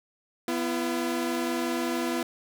sawtooth tone pair together, 247.7 / 338.5 Hz, B3 / E4, +5 / +46 cents, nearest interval perfect fourth, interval 541 cents, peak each -26 / -25 dBFS, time 0.48-2.23 s, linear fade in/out 2 ms, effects none

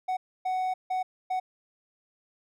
triangle tone bursts at uneven times, 744 Hz, F#5, 9 cents sharp, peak -24 dBFS, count 4, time 0.08-0.17 / 0.45-0.74 / 0.9-1.03 / 1.3-1.4 s, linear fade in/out 10 ms, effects none

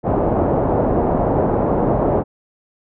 white low-pass noise, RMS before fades -17 dBFS, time 0.03-2.24 s, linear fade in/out 50 ms, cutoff 740 Hz, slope 24 dB/octave, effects none

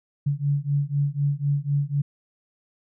sine beating tone pair, 140.9 / 144.9 Hz, C#3 / D3, +29 / -23 cents, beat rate 4 Hz, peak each -24 / -24 dBFS, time 0.26-2.02 s, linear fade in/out 10 ms, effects none

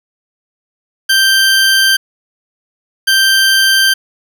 20% pulse tone bursts at uneven times, 1568 Hz, G6, in tune, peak -3 dBFS, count 2, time 1.09-1.97 / 3.07-3.94 s, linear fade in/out 10 ms, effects none

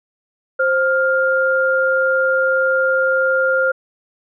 sine tone pair together, 526 / 1404.3 Hz, C5 / F6, +9 / +9 cents, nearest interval octave + perfect fourth, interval 1700 cents, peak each -16 dBFS, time 0.59-3.72 s, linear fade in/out 10 ms, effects none

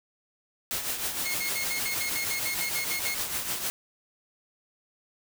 white noise with tremolo, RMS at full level -29 dBFS, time 0.71-3.7 s, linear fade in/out 0 ms, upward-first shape triangle, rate 6.5 Hz, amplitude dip 60%
sawtooth tone bursts, 2160 Hz, C#7, 45 cents flat, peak -26 dBFS, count 13, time 1.25-3.147 s, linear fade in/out 10 ms, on 97 ms, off 53 ms
effects none

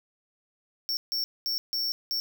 square tone bursts at uneven times, 5460 Hz, F8, 40 cents flat, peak -27 dBFS, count 5, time 0.89-0.97 / 1.12-1.24 / 1.46-1.58 / 1.73-1.92 / 2.11-2.2 s, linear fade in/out 0 ms, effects none

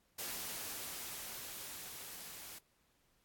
white noise with level ramp, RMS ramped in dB -42 to -50 dBFS, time 0.18-2.59 s, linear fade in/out 10 ms, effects pink hiss -75 dBFS RMS until 3.24 s + AAC 64 kbps

